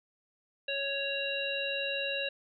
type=harmonic tone; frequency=554.4 Hz; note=C#5; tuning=in tune; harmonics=1 / 3 / 5 / 7; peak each=-36 / -39 / -34 / -38 dBFS; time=0.68-2.29 s; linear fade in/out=5 ms; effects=none